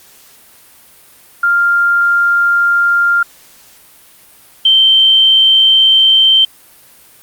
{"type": "tone pair in turn", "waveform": "sine", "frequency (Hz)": [1396.9, 3121], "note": ["F6", "G7"], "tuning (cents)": [0, -8], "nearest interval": "octave + major second", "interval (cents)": 1392, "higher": "second", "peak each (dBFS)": [-8, -5], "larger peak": "second", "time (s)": [[1.43, 3.23], [4.65, 6.45]], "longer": "neither", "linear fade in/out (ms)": 5, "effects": ["white hiss -43 dBFS RMS until 7.22 s", "Opus 48 kbps"]}